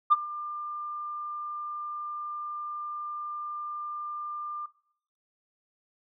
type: tone with ADSR envelope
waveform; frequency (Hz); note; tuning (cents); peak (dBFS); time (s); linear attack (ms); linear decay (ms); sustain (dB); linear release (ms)
sine; 1196; D6; +31; -13; 0.1-4.66; 23; 31; -20; 5
effects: noise-tail reverb RT60 0.7 s tail -21 dB re dry + tanh soft clip ceiling -10 dBFS